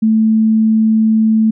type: tone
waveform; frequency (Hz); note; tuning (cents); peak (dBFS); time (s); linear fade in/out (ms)
sine; 220; A3; 0; -8; 0.02-1.51; 10
effects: none